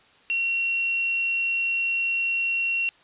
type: tone with quantisation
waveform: sine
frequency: 2735 Hz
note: F7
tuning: 37 cents flat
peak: -22 dBFS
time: 0.3-2.89 s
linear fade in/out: 0 ms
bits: 8
effects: white hiss -56 dBFS RMS until 3.03 s + resampled to 8000 Hz